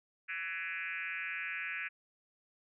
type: tone with frequency modulation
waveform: sine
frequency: 2029 Hz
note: B6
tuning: 46 cents sharp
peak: -36 dBFS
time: 0.28-1.89 s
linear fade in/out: 20 ms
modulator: 175 Hz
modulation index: 3.2
effects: none